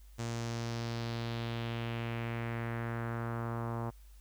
sawtooth tone with low-pass filter sweep, 116.54 Hz, A#2, in tune, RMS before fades -37 dBFS, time 0.18-3.91 s, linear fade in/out 20 ms, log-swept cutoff 7300 to 1000 Hz, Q 2.2, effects added 50 Hz sine -52 dBFS peak until 4.2 s + white hiss -67 dBFS RMS until 4.2 s

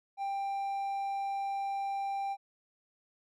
triangle tone, 790 Hz, G5, 13 cents sharp, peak -30 dBFS, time 0.17-2.37 s, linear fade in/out 50 ms, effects none

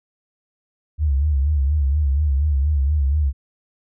sine tone with vibrato, 71.8 Hz, D2, 39 cents flat, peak -15 dBFS, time 0.98-3.33 s, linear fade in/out 50 ms, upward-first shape sine, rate 4.2 Hz, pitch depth 120 cents each way, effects none

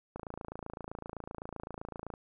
click train, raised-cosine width 1 ms, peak -26 dBFS, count 56, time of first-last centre 0.16-2.138 s, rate 27.8 Hz, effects none

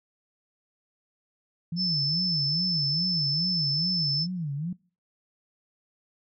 sine tone with vibrato, 160.5 Hz, E3, 46 cents flat, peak -28 dBFS, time 1.72-4.73 s, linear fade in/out 5 ms, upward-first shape sine, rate 2.4 Hz, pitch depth 240 cents each way
sine tone, 5274 Hz, E8, in tune, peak -25 dBFS, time 1.76-4.27 s, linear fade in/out 50 ms
effects noise-tail reverb RT60 0.4 s tail -24 dB re dry

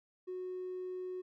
triangle tone, 367.2 Hz, F#4, 13 cents flat, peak -35 dBFS, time 0.27-1.22 s, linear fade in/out 20 ms, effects tanh soft clip ceiling -35 dBFS

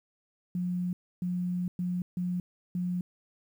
sine tone bursts at uneven times, 178.8 Hz, F3, 41 cents sharp, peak -28 dBFS, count 5, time 0.55-0.93 / 1.22-1.68 / 1.79-2.02 / 2.17-2.4 / 2.75-3.01 s, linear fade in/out 2 ms, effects 10-bit

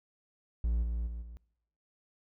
triangle tone with level steps, 57.8 Hz, A#1, 14 cents flat, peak -25 / -29 / -35 / -42 dBFS, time 0.64-1.37 s, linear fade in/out 0 ms, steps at 0.82 / 1.06 / 1.21 s, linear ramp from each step 20 ms, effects noise-tail reverb RT60 0.8 s tail -23 dB re dry

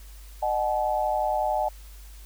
sine tone cluster, 612 / 746 / 857 Hz, D#5 / F#5 / A5, -29 / +14 / -46 cents, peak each -27 dBFS, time 0.42-1.69 s, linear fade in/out 10 ms, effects added 50 Hz sine -42 dBFS peak until 2.25 s + white hiss -53 dBFS RMS until 2.25 s

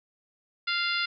harmonic tone, 696 Hz, F5, 6 cents flat, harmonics 2 / 3 / 4 / 5 / 6 / 7, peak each -30 / -32 / -33 / -34 / -35 / -35 dBFS, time 0.67-1.06 s, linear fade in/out 10 ms, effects none

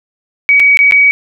sine tone with dropouts, 2265 Hz, C#7, 37 cents sharp, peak -4 dBFS, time 0.49-1.11 s, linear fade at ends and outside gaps 0 ms, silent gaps 0.597-0.601 / 0.772-0.79 / 0.911-0.922 s, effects none

